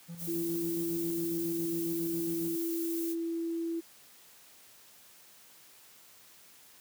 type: tone with tremolo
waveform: triangle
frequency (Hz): 169.6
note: E3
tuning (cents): +50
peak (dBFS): -37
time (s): 0.08-2.56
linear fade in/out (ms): 20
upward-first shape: square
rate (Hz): 7.3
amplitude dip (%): 55
type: noise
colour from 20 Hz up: violet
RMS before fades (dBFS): -40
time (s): 0.17-3.16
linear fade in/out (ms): 50
type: tone with pitch glide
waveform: sine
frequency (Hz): 337.1 to 332.8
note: E4 to E4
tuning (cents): +39 to +17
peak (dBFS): -31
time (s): 0.27-3.81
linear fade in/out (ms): 20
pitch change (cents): -22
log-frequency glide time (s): 0.41-3.38
effects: white hiss -57 dBFS RMS until 6.8 s + high-pass 100 Hz 12 dB/octave